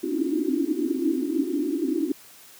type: band-pass noise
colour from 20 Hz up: pink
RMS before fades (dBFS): -25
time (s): 0.03-2.12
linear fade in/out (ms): 5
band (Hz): 260 to 360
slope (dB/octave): 96
effects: white hiss -49 dBFS RMS until 2.59 s + high-pass 100 Hz 12 dB/octave